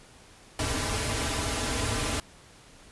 pink noise with comb filter, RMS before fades -29 dBFS, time 0.59-2.2 s, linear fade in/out 2 ms, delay 5.5 ms, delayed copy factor -0.95, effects pink hiss -53 dBFS RMS until 2.91 s + resampled to 24000 Hz

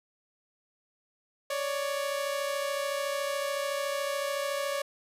sawtooth tone pair together, 557.2 / 591 Hz, C#5 / D5, +9 / +11 cents, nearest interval minor second, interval 102 cents, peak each -27 / -31 dBFS, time 1.5-4.82 s, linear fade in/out 5 ms, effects resampled to 32000 Hz

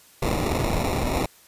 pink noise with sample-and-hold, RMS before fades -24 dBFS, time 0.22-1.26 s, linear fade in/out 5 ms, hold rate 1575 Hz, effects white hiss -53 dBFS RMS until 1.47 s + resampled to 32000 Hz

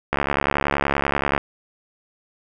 click train, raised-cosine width 0.5 ms, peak -4 dBFS, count 89, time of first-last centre 0.13-1.378 s, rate 70.5 Hz, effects none

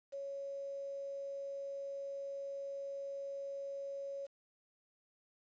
sine tone with quantisation, 555 Hz, C#5, 2 cents sharp, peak -40 dBFS, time 0.12-4.27 s, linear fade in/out 20 ms, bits 10, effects resampled to 16000 Hz

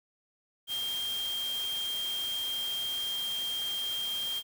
sine tone in noise, 3197 Hz, G7, 33 cents sharp, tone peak -31 dBFS, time 0.67-4.43 s, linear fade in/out 50 ms, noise white, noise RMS -42 dBFS, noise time 0.67-4.43 s, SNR +8 dB, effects none

